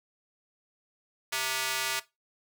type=tone with high-pass filter; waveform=square; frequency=131.4 Hz; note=C3; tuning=8 cents sharp; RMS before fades=-31 dBFS; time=1.32-2 s; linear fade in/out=10 ms; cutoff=1600 Hz; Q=0.72; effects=noise-tail reverb RT60 0.2 s tail -17 dB re dry